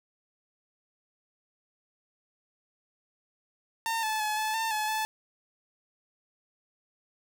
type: tone with pitch steps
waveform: sawtooth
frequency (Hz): 909 / 869 / 853 / 866 / 898 / 856 / 870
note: A#5 / A5 / G#5 / A5 / A5 / A5 / A5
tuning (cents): -44 / -22 / +46 / -28 / +35 / -48 / -20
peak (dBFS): -24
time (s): 3.86-5.05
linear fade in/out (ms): 0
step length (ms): 170
effects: none